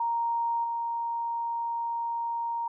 sine tone with level steps, 932.3 Hz, A#5, in tune, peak -25 / -28 dBFS, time 0-2.68 s, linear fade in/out 5 ms, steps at 0.64 s, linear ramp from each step 2 ms, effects none

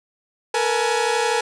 sawtooth tone cluster, 451.6 / 483.6 / 842 Hz, A4 / B4 / G#5, +45 / -36 / +24 cents, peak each -19 dBFS, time 0.54-1.41 s, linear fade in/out 5 ms, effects resampled to 22050 Hz + 8-bit

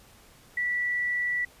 sine tone, 1956 Hz, B6, 17 cents flat, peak -25 dBFS, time 0.57-1.45 s, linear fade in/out 5 ms, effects pink hiss -55 dBFS RMS until 1.6 s + resampled to 32000 Hz

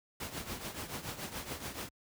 pink noise with tremolo, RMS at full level -38 dBFS, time 0.2-1.89 s, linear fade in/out 5 ms, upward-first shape triangle, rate 7 Hz, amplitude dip 75%, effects high-pass 60 Hz 12 dB/octave

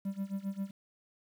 triangle tone with tremolo, 196 Hz, G3, in tune, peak -29 dBFS, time 0.05-0.71 s, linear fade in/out 5 ms, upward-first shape sine, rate 7.5 Hz, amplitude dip 90%, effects 10-bit

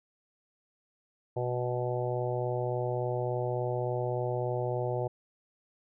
harmonic tone, 123.47 Hz, B2, in tune, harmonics 1 / 3 / 4 / 5 / 6 / 7, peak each -33 / -35 / -35 / -36 / -40 / -41 dBFS, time 1.36-5.08 s, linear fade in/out 10 ms, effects none

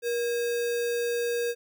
sine tone with sample-and-hold, 474.8 Hz, A#4, 32 cents sharp, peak -25 dBFS, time 0.02-1.55 s, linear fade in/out 50 ms, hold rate 2100 Hz, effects none

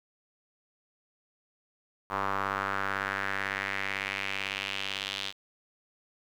square tone with band-pass filter sweep, 49 Hz, G1, in tune, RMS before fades -33 dBFS, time 2.09-5.33 s, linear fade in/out 50 ms, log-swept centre 1100 to 3500 Hz, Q 2.8, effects 9-bit

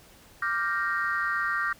sine chord, G minor seventh, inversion second, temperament equal, 1174.7 / 1396.9 / 1568 / 1864.7 Hz, D6 / F6 / G6 / Bb6, 0 / 0 / 0 / 0 cents, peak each -30 dBFS, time 0.42-1.73 s, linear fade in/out 5 ms, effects tanh soft clip ceiling -17 dBFS + pink hiss -54 dBFS RMS until 1.79 s

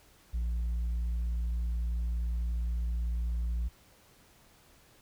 sine tone, 58.27 Hz, A#1, in tune, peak -26 dBFS, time 0.33-3.69 s, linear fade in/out 20 ms, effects tanh soft clip ceiling -28 dBFS + pink hiss -61 dBFS RMS until 5.01 s

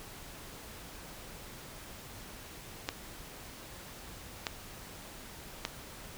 clicks, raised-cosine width 0.2 ms, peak -14 dBFS, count 3, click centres 2.889 / 4.468 / 5.651 s, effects pink hiss -48 dBFS RMS until 6.17 s

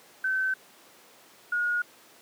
sine tone pair in turn, 1534 / 1440.6 Hz, G6 / F#6, -38 / -47 cents, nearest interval minor second, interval 109 cents, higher first, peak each -24 dBFS, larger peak neither, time 0.24-0.54 / 1.52-1.82 s, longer neither, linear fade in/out 5 ms, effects pink hiss -54 dBFS RMS until 2.21 s + high-pass 300 Hz 12 dB/octave

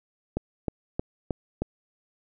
click train, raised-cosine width 2 ms, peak -13 dBFS, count 5, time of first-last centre 0.37-1.62 s, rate 3.2 Hz, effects none

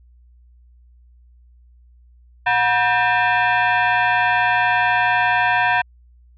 sine tone with frequency modulation, 117.9 Hz, A#2, 20 cents sharp, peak -14 dBFS, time 2.46-5.82 s, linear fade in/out 10 ms, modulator 844 Hz, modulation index 2.5, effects added 60 Hz sine -47 dBFS peak until 6.37 s

